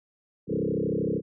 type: tone with frequency modulation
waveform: sine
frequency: 311.1 Hz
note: D#4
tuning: in tune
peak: -24 dBFS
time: 0.47-1.22 s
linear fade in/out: 50 ms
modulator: 33 Hz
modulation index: 5.3
effects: none